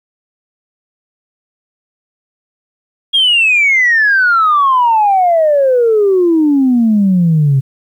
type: exponential sweep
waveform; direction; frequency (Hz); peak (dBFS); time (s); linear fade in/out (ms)
sine; down; 3297 to 131.3; -6; 3.13-7.61; 20
effects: tanh soft clip ceiling -3 dBFS + 8-bit